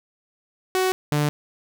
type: tone pair in turn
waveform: sawtooth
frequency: 373.1 / 148.06 Hz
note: F#4 / D3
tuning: +14 / +14 cents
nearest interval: octave + major third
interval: 1600 cents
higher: first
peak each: -15 dBFS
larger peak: neither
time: 0.75-0.92 / 1.12-1.29 s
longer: neither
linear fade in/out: 0 ms
effects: none